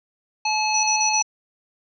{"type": "harmonic tone", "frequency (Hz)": 859, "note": "A5", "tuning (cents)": -42, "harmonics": [1, 3, 5, 7], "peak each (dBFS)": [-22, -25, -27, -30], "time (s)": [0.45, 1.22], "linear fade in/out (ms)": 5}
{"type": "tone bursts", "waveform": "sine", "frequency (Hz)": 5920, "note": "F#8", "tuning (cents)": 0, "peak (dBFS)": -20, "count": 4, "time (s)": [0.74, 1.226], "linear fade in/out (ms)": 5, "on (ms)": 93, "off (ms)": 38}
{"effects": []}